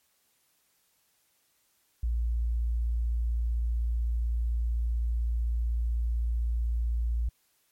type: tone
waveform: sine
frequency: 57.9 Hz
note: A#1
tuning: 11 cents flat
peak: -25 dBFS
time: 2.03-7.29 s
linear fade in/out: 5 ms
effects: white hiss -70 dBFS RMS until 7.71 s + MP3 64 kbps